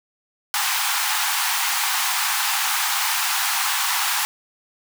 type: high-pass noise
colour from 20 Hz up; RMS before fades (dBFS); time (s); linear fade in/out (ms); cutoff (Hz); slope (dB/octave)
pink; -22; 0.54-4.25; 0; 770; 96
effects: none